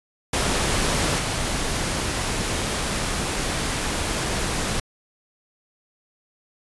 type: noise with level steps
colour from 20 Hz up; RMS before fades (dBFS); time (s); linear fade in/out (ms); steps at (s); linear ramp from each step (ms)
pink; -22 / -25; 0.33-4.8; 5; 1.18; 20
effects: resampled to 24000 Hz